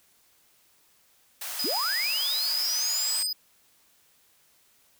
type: high-pass noise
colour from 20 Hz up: white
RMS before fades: -35 dBFS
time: 1.41-3.23 s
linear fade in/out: 5 ms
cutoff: 600 Hz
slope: 24 dB/octave
type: tone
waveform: square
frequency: 4978 Hz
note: D#8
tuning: in tune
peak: -28 dBFS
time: 1.59-3.33 s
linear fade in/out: 5 ms
type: linear sweep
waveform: sine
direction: up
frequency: 212.5 to 8620 Hz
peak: -29 dBFS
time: 1.64-3.27 s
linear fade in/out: 5 ms
effects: white hiss -63 dBFS RMS until 4.99 s